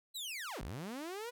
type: linear two-way sweep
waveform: sawtooth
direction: down then up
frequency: 4099 to 34.65 to 498.2 Hz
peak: -37 dBFS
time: 0.14-1.31 s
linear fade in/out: 20 ms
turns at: 0.62 s
effects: none